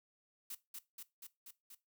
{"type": "noise with echo", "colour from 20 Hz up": "blue", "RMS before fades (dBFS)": -45, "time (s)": [0.5, 0.55], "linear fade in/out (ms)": 5, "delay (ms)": 240, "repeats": 5, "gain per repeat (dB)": -2, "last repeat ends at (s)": 1.75, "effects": ["noise-tail reverb RT60 0.2 s tail -17 dB re dry"]}